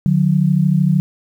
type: tone pair together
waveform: sine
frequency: 149.55 / 182.7 Hz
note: D3 / F#3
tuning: +32 / -22 cents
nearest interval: minor third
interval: 346 cents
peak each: -14 dBFS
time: 0.06-1 s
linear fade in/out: 0 ms
effects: 8-bit